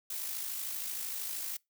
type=noise with amplitude modulation; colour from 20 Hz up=blue; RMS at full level=-36 dBFS; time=0.1-1.57 s; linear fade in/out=5 ms; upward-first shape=sine; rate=53 Hz; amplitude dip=40%; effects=noise-tail reverb RT60 0.2 s tail -25 dB re dry